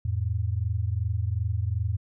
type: tone pair together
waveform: sine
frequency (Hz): 86.13 / 108.8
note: F2 / A2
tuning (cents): -23 / -19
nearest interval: major third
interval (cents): 404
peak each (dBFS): -27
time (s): 0.05-1.97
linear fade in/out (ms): 5
effects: none